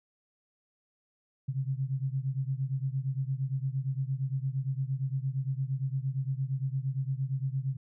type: beating tone pair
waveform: sine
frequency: 130.81 / 139.51 Hz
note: C3 / C#3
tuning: 0 / +11 cents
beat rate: 8.7 Hz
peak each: -31 / -33 dBFS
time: 1.48-7.77 s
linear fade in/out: 10 ms
effects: none